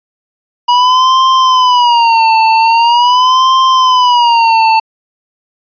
square tone with vibrato, 966 Hz, B5, 39 cents flat, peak -6 dBFS, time 0.68-4.8 s, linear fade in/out 10 ms, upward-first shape sine, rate 0.43 Hz, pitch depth 140 cents each way, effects resampled to 11025 Hz

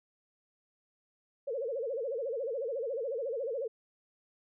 sine tone with vibrato, 502 Hz, B4, 28 cents sharp, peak -32 dBFS, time 1.47-3.68 s, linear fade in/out 10 ms, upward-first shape sine, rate 14 Hz, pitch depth 220 cents each way, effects none

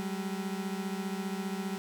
35% pulse beating tone pair, 190 / 205 Hz, F#3 / G#3, +46 / -22 cents, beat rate 15 Hz, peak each -33 / -36 dBFS, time 0-1.78 s, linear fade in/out 0 ms, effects none

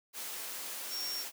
sine tone in noise, 5530 Hz, F8, 18 cents flat, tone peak -36 dBFS, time 0.89-1.25 s, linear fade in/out 50 ms, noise white, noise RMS -41 dBFS, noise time 0.13-1.32 s, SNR +2 dB, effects high-pass 300 Hz 12 dB/octave

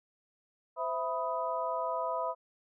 sine tone cluster, 516 / 661 / 990 / 1251 Hz, C5 / E5 / B5 / D#6, -24 / +5 / +4 / +9 cents, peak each -38 / -35 / -34 / -39 dBFS, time 0.76-2.35 s, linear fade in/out 50 ms, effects none

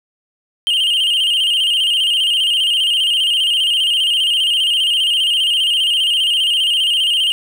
triangle tone with vibrato, 2987 Hz, F#7, 16 cents sharp, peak -11 dBFS, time 0.67-7.32 s, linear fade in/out 0 ms, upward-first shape square, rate 15 Hz, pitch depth 78 cents each way, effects none

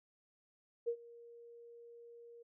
sine tone with ADSR envelope, 470 Hz, A#4, 14 cents sharp, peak -31 dBFS, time 0.86-2.43 s, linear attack 23 ms, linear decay 75 ms, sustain -22 dB, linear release 11 ms, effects none

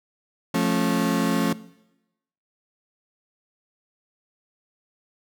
35% pulse chord, F augmented, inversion none, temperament just, 174.61 / 218.3 / 272.8 Hz, F3 / A3 / C#4, 0 / -13 / -28 cents, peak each -23 dBFS, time 0.54-1.53 s, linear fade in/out 5 ms, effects noise-tail reverb RT60 0.9 s tail -19 dB re dry

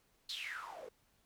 white noise with band-pass filter sweep, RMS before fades -45 dBFS, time 0.29-0.89 s, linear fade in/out 5 ms, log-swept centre 4200 to 430 Hz, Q 8.7, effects pink hiss -73 dBFS RMS until 1.25 s

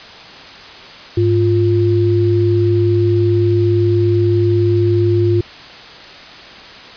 sine tone pair together, 103.83 / 349.2 Hz, G#2 / F4, 0 / 0 cents, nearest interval octave + major sixth, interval 2100 cents, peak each -13 dBFS, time 1.17-5.41 s, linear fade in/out 5 ms, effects white hiss -35 dBFS RMS until 6.96 s + resampled to 11025 Hz

